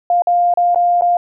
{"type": "tone with dropouts", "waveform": "sine", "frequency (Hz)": 702, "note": "F5", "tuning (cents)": 9, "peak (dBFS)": -10, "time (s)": [0.1, 1.17], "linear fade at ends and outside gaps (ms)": 2, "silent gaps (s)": [[0.221, 0.271], [0.539, 0.573], [0.747, 0.758], [1.011, 1.02]], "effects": []}